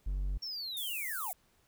triangle tone, 47.59 Hz, F#1, 49 cents sharp, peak -29 dBFS, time 0.06-0.38 s, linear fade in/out 10 ms
triangle linear sweep, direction down, 5540 to 652 Hz, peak -36 dBFS, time 0.42-1.32 s, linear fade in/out 10 ms
white high-pass noise, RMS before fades -40 dBFS, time 0.77-1.33 s, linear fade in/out 0 ms, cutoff 8600 Hz, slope 24 dB/octave
effects pink hiss -70 dBFS RMS until 1.67 s

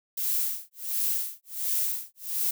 violet noise with tremolo, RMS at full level -26 dBFS, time 0.17-2.51 s, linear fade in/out 5 ms, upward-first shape sine, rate 1.4 Hz, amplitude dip 100%, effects none

